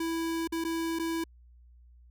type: tone with dropouts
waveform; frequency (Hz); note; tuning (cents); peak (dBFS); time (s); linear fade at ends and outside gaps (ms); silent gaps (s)
square; 329.6; E4; 0; -30; 0-1.24; 5; 0.475-0.522 / 0.641-0.648 / 0.989-0.995
effects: added 60 Hz sine -53 dBFS peak until 2.1 s